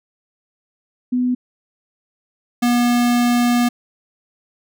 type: tone pair in turn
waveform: sine / square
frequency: 249.2 / 241.5 Hz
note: B3 / B3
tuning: +16 / -39 cents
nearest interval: minor second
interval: 55 cents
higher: first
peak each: -15 / -14 dBFS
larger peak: second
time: 1.12-1.35 / 2.62-3.69 s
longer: second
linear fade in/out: 10 ms
effects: none